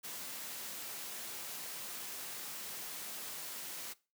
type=noise; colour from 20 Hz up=white; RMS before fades=-44 dBFS; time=0.03-3.94 s; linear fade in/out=20 ms; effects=noise-tail reverb RT60 0.3 s tail -20 dB re dry + high-pass 150 Hz 12 dB/octave